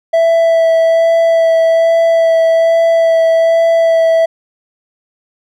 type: tone with vibrato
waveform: triangle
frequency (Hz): 659.3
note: E5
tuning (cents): 0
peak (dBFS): -5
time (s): 0.13-4.26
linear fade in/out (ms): 10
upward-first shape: sine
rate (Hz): 1.2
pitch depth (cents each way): 11
effects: none